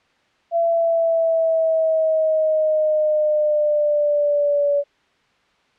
sine exponential sweep, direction down, 676 to 571 Hz, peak -15 dBFS, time 0.51-4.84 s, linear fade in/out 50 ms, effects white hiss -60 dBFS RMS until 5.78 s + low-pass 3000 Hz 12 dB/octave

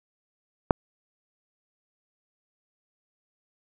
click, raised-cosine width 1 ms, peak -3 dBFS, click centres 0.708 s, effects none

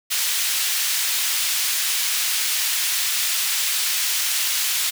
pink high-pass noise, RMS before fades -22 dBFS, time 0.1-4.91 s, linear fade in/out 20 ms, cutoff 2700 Hz, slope 12 dB/octave, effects none

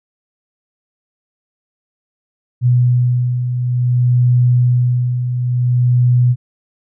sine beating tone pair, 123 / 123.56 Hz, B2 / B2, -7 / +1 cents, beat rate 0.56 Hz, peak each -19 / -11 dBFS, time 2.61-6.36 s, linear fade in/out 50 ms, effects none

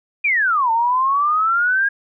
sine exponential two-way sweep, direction down then up, 2475 to 893 to 1642 Hz, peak -14 dBFS, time 0.24-1.89 s, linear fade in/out 10 ms, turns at 0.71 s, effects none

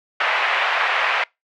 white band-pass noise, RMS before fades -20 dBFS, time 0.2-1.24 s, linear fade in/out 5 ms, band 630 to 2500 Hz, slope 24 dB/octave, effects noise-tail reverb RT60 0.2 s tail -25 dB re dry

